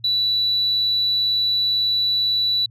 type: tone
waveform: sine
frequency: 3951 Hz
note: B7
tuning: in tune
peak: -16 dBFS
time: 0.04-2.66 s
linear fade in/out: 5 ms
effects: tanh soft clip ceiling -12 dBFS + added 115 Hz sine -45 dBFS peak until 2.7 s